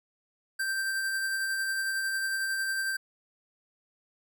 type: tone with tremolo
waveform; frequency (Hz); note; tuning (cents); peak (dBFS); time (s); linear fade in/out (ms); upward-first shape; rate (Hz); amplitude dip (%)
square; 1568; G6; 0; -28; 0.59-2.97; 10; sine; 11; 25
effects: none